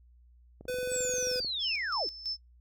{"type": "click train", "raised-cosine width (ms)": 2, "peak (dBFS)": -33, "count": 20, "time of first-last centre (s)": [0.61, 1.447], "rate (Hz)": 22.7}
{"type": "tone", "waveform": "square", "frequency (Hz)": 501, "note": "B4", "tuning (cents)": 25, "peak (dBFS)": -32, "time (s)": [0.68, 1.4], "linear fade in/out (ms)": 5}
{"type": "linear sweep", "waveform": "sine", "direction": "down", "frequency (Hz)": [8180, 241.6], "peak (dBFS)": -31, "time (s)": [0.89, 2.08], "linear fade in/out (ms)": 50}
{"type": "tone with tremolo", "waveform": "sine", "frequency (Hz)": 5274, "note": "E8", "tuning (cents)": 0, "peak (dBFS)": -31, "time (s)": [1.59, 2.37], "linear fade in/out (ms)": 50, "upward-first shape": "square", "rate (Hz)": 3, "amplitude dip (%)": 75}
{"effects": ["noise-tail reverb RT60 0.2 s tail -25 dB re dry", "added 60 Hz sine -56 dBFS peak until 2.6 s"]}